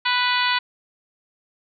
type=harmonic tone; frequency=493.9 Hz; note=B4; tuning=in tune; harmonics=2 / 3 / 4 / 5 / 6 / 7 / 8 / 9; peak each=-23 / -25 / -26 / -27 / -28 / -28 / -29 / -30 dBFS; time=0.05-0.59 s; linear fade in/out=10 ms; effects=none